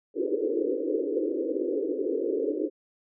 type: band-pass noise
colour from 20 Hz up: white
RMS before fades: -28 dBFS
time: 0.14-2.7 s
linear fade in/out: 50 ms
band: 280 to 510 Hz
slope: 96 dB/octave
effects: none